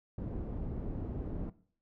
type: low-pass noise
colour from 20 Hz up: pink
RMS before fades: -38 dBFS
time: 0.18-1.5 s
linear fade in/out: 5 ms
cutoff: 360 Hz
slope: 12 dB/octave
effects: noise-tail reverb RT60 0.5 s tail -18 dB re dry